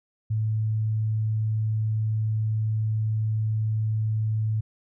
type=tone; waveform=sine; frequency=109.1 Hz; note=A2; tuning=14 cents flat; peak=-22 dBFS; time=0.3-4.61 s; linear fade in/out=10 ms; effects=none